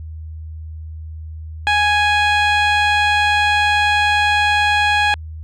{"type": "tone", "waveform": "15% pulse", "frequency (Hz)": 830.6, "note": "G#5", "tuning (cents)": 0, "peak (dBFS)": -6, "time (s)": [1.67, 5.14], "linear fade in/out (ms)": 0, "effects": ["added 79 Hz sine -28 dBFS peak until 5.43 s", "low-pass 4000 Hz 12 dB/octave"]}